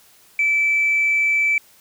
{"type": "tone", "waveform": "sine", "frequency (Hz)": 2317, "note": "D7", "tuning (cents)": -24, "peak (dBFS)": -14, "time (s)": [0.39, 1.58], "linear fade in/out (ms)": 2, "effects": ["tanh soft clip ceiling -11 dBFS", "white hiss -52 dBFS RMS until 1.8 s"]}